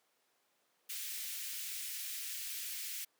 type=high-pass noise; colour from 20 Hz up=white; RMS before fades=-42 dBFS; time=0.89-3.05 s; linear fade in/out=10 ms; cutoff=1900 Hz; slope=24 dB/octave; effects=pink hiss -75 dBFS RMS until 3.19 s + high-pass 400 Hz 12 dB/octave

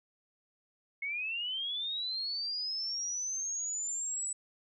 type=linear sweep; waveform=sine; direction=up; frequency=2170 to 7960 Hz; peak=-33 dBFS; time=1.02-4.33 s; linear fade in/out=5 ms; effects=none

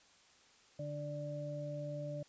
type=harmonic tone; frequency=146.83 Hz; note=D3; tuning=in tune; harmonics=1 / 2 / 4; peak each=-42 / -50 / -42 dBFS; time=0.79-2.23 s; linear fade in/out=5 ms; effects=white hiss -65 dBFS RMS until 2.28 s + resampled to 16000 Hz

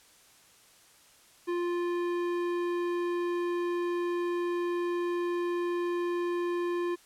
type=tone with tanh clipping; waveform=sine; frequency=349.2 Hz; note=F4; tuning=in tune; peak=-30 dBFS; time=1.47-6.96 s; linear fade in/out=20 ms; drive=15 dB; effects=white hiss -59 dBFS RMS until 7.05 s + low-pass 11000 Hz 12 dB/octave

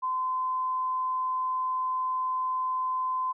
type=tone; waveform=sine; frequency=1027 Hz; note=C6; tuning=33 cents flat; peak=-26 dBFS; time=0.02-3.33 s; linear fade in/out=20 ms; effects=none

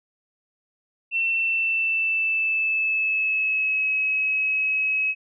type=tone with pitch glide; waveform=sine; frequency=2695 to 2561 Hz; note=E7 to D#7; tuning=+38 to +49 cents; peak=-20 dBFS; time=1.11-5.15 s; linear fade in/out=50 ms; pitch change=-89 cents; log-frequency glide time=1.28-3.89 s; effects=none

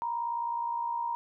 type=tone pair together; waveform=sine; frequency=940 / 999.6 Hz; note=A#5 / B5; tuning=+14 / +21 cents; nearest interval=minor second; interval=107 cents; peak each=-30 / -38 dBFS; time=0.02-1.15 s; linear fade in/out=0 ms; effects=none

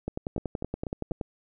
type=two click trains; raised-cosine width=2 ms; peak=-19 / -17 dBFS; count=4 / 13; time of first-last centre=0.38-1.112 / 0.08-1.212 s; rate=4.1 / 10.6 Hz; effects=none

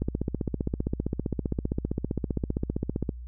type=click train; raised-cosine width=3 ms; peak=-14 dBFS; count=48; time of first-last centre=0.02-3.092 s; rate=15.3 Hz; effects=added 60 Hz sine -37 dBFS peak until 3.27 s

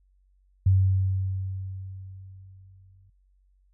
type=tone with exponential decay; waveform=sine; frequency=95.1 Hz; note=F#2; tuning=48 cents sharp; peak=-15 dBFS; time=0.66-3.1 s; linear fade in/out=5 ms; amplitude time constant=530 ms; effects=added 47 Hz sine -60 dBFS peak until 3.73 s

